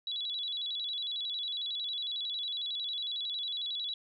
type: tone with vibrato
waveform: sine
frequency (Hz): 3646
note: A#7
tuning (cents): -39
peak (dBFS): -33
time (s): 0.07-3.94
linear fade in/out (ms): 2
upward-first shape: square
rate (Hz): 11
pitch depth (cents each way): 120
effects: none